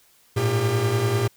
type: tone cluster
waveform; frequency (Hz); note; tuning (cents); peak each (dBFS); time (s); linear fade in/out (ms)
45% pulse; 105.7 / 115.8 / 398.9; G#2 / A#2 / G4; +31 / -11 / +30; -27 / -22 / -25; 0.36-1.28; 10
effects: white hiss -58 dBFS RMS until 1.36 s